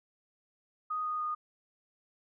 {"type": "tone with pitch steps", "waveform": "sine", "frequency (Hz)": [1244.5, 1236.6, 1228.8], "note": ["D#6", "D#6", "D#6"], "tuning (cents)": [0, -11, -22], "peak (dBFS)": -31, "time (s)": [0.9, 1.35], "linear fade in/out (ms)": 10, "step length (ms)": 150, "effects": []}